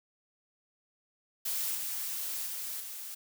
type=noise with level steps; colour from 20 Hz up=blue; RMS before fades=-33 / -36 / -38 / -42 dBFS; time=1.45-3.15 s; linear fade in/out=10 ms; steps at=1.75 / 2.46 / 2.8 s; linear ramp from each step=2 ms; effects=none